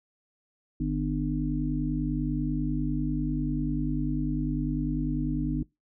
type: harmonic tone with a mistuned harmonic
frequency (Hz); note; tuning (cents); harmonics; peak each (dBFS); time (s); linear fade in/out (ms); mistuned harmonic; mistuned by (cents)
50.1; G1; +38; 1 / 3 / 5 / 6; -31 / -31 / -31 / -31; 0.8-5.63; 5; 1; -20
effects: noise-tail reverb RT60 0.2 s tail -23 dB re dry